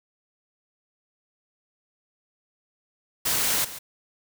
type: noise with echo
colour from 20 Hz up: white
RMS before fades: -24 dBFS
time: 3.25-3.65 s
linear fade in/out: 10 ms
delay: 140 ms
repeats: 1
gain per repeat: -14 dB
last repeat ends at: 3.79 s
effects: none